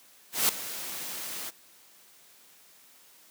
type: noise with ADSR envelope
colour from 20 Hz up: white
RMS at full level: -22 dBFS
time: 0.32-1.51 s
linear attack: 170 ms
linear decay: 3 ms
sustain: -15 dB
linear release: 24 ms
effects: white hiss -57 dBFS RMS until 3.3 s + high-pass 150 Hz 12 dB/octave